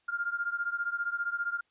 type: beating tone pair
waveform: sine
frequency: 1398 / 1413 Hz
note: F6 / F6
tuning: +1 / +20 cents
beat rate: 15 Hz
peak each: -32 / -34 dBFS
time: 0.08-1.61 s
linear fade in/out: 10 ms
effects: white hiss -72 dBFS RMS until 1.7 s + resampled to 8000 Hz